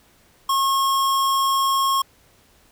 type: tone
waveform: square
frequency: 1085 Hz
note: C#6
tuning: 37 cents flat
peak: -18 dBFS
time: 0.49-2.02 s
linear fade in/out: 5 ms
effects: pink hiss -56 dBFS RMS until 2.71 s